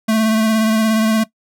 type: tone with vibrato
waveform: square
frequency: 220 Hz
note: A3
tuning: in tune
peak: -13 dBFS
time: 0.08-1.24 s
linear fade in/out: 10 ms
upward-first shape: sine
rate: 17 Hz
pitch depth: 23 cents each way
effects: noise-tail reverb RT60 0.1 s tail -18 dB re dry